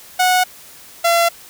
sawtooth tone pair in turn, 734 / 680.4 Hz, F#5 / F5, -14 / -45 cents, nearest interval minor second, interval 131 cents, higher first, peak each -8 dBFS, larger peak neither, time 0.19-0.44 / 1.04-1.29 s, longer neither, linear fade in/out 10 ms, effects white hiss -41 dBFS RMS until 1.49 s

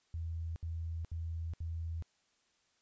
sine tone bursts, 82.41 Hz, E2, in tune, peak -36 dBFS, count 4, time 0.14-2.024 s, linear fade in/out 0 ms, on 420 ms, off 68 ms, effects white hiss -74 dBFS RMS until 2.81 s + resampled to 16000 Hz

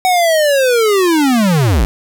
square linear sweep, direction down, 752 to 43.65 Hz, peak -10 dBFS, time 0.05-1.85 s, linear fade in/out 0 ms, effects none

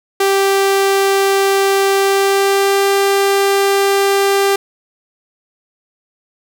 sawtooth tone with pitch glide, 392 to 395.6 Hz, G4 to G4, 0 to +16 cents, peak -7 dBFS, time 0.2-4.56 s, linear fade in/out 5 ms, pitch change +16 cents, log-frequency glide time 1.97-2.89 s, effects none

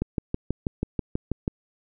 click train, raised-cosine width 3 ms, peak -12 dBFS, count 10, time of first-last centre 0.02-1.479 s, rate 6.17 Hz, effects none

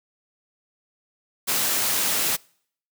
white high-pass noise, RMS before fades -23 dBFS, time 1.47-2.37 s, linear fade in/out 20 ms, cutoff 130 Hz, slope 12 dB/octave, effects noise-tail reverb RT60 0.6 s tail -26 dB re dry

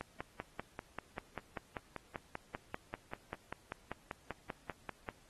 click train, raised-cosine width 0.5 ms, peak -25 dBFS, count 27, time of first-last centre 0.01-5.088 s, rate 5.12 Hz, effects pink hiss -66 dBFS RMS until 5.29 s + AAC 32 kbps

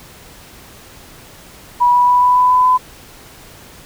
sine tone with pitch steps, 975 / 980.6 / 986.3 / 992 / 997.8 / 1003.6 / 1009.4 Hz, B5 / B5 / B5 / B5 / B5 / B5 / B5, -23 / -13 / -3 / +7 / +17 / +28 / +38 cents, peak -8 dBFS, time 1.8-2.78 s, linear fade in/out 20 ms, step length 140 ms, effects pink hiss -40 dBFS RMS until 3.85 s

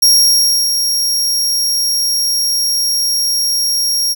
sawtooth tone with ADSR envelope, 5588 Hz, F8, in tune, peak -3 dBFS, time 0.02-4.15 s, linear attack 8 ms, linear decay 660 ms, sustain -7 dB, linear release 34 ms, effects none

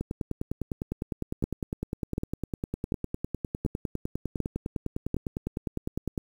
two click trains, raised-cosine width 3 ms, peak -14 / -17 dBFS, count 6 / 62, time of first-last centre 1.44-5.144 / 0.01-6.178 s, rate 1.35 / 9.89 Hz, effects 8-bit

